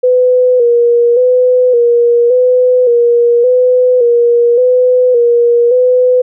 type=tone with vibrato; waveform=sine; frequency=488.3 Hz; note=B4; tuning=20 cents flat; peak=-5 dBFS; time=0.03-6.22 s; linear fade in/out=10 ms; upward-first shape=square; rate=0.88 Hz; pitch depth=48 cents each way; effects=none